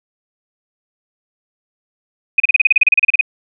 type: tone bursts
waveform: sine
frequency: 2500 Hz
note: D#7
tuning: 8 cents sharp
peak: -6 dBFS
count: 16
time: 2.38-3.211 s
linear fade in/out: 5 ms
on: 21 ms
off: 33 ms
effects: none